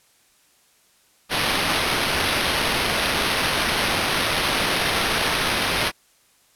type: noise with sample-and-hold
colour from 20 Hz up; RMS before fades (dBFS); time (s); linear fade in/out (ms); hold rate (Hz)
blue; -22; 1.29-5.92; 50; 7350
effects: white hiss -59 dBFS RMS until 6.55 s + low-pass 12000 Hz 12 dB/octave